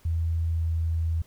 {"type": "tone with pitch glide", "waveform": "sine", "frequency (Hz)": [82.5, 81.98], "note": ["E2", "E2"], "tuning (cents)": [2, -9], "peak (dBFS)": -23, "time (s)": [0.05, 1.22], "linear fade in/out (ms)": 5, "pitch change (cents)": -11, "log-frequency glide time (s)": [0.52, 0.61], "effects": ["pink hiss -59 dBFS RMS until 1.26 s"]}